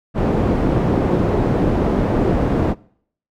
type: low-pass noise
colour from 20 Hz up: white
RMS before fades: -17 dBFS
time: 0.14-2.75 s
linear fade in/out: 50 ms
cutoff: 390 Hz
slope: 12 dB/octave
effects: noise-tail reverb RT60 0.6 s tail -23 dB re dry